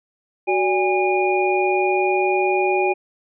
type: tone cluster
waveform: sine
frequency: 371.5 / 580 / 816 / 2436 Hz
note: F#4 / D5 / G#5 / D#7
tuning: +7 / -22 / -31 / -37 cents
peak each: -19 / -26 / -21 / -24 dBFS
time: 0.47-2.94 s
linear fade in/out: 20 ms
effects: none